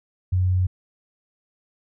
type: tone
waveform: sine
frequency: 91.8 Hz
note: F#2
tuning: 13 cents flat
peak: -17 dBFS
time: 0.32-0.67 s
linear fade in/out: 10 ms
effects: none